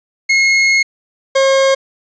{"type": "tone pair in turn", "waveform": "40% pulse", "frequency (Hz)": [2161, 538.9], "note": ["C#7", "C#5"], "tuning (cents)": [-45, -49], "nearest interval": "2 octaves", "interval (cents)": 2404, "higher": "first", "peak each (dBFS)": -8, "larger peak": "neither", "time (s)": [[0.29, 0.83], [1.35, 1.75]], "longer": "first", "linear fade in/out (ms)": 10, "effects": ["resampled to 16000 Hz", "8-bit"]}